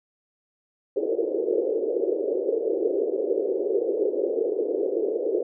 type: band-pass noise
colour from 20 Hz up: pink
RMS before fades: -25 dBFS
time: 0.96-5.43 s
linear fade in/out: 5 ms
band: 370 to 490 Hz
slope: 48 dB/octave
effects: none